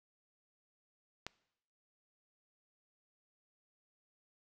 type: click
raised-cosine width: 0.2 ms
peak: -22 dBFS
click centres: 1.266 s
effects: noise-tail reverb RT60 0.8 s tail -22 dB re dry